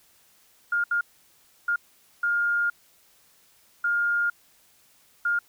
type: tone bursts at uneven times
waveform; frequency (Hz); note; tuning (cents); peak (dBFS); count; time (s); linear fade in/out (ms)
sine; 1413; F6; +20; -21; 6; 0.72-0.84 / 0.91-1.01 / 1.68-1.76 / 2.23-2.7 / 3.84-4.3 / 5.25-5.39; 5
effects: white hiss -60 dBFS RMS until 5.48 s